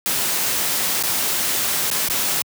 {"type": "noise with dropouts", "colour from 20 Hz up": "white", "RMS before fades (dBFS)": -21, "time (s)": [0.06, 2.42], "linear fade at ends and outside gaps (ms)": 0, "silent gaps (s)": [[1.026, 1.036], [1.902, 1.913], [2.085, 2.099]], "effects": ["high-pass 100 Hz 12 dB/octave"]}